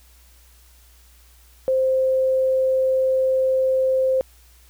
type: tone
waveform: sine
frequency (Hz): 523.3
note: C5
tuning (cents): 0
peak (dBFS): -16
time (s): 1.68-4.21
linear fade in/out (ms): 0
effects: added 60 Hz sine -50 dBFS peak until 4.69 s + white hiss -55 dBFS RMS until 4.69 s